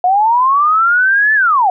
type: linear two-way sweep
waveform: sine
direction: up then down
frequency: 708 to 1760 to 708 Hz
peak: -8 dBFS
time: 0.04-1.7 s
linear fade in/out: 2 ms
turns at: 1.34 s
effects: none